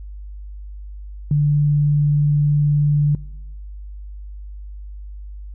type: tone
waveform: sine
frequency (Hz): 146.83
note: D3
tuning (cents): 0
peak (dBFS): -13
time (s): 1.31-3.15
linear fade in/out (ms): 2
effects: noise-tail reverb RT60 1.0 s tail -22 dB re dry + added 50 Hz sine -31 dBFS peak until 5.54 s